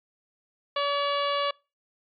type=harmonic tone; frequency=570 Hz; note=C#5; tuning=48 cents sharp; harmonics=1 / 2 / 3 / 4 / 5 / 6 / 7 / 8; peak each=-28 / -27 / -37 / -38 / -34 / -36 / -41 / -44 dBFS; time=0.76-1.51 s; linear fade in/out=5 ms; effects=noise-tail reverb RT60 0.3 s tail -25 dB re dry + MP3 64 kbps